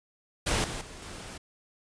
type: noise with level steps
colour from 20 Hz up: pink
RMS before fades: -27 / -36 / -45 / -42 dBFS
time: 0.46-1.38 s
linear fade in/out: 10 ms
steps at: 0.64 / 0.81 / 1.02 s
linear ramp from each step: 2 ms
effects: resampled to 22050 Hz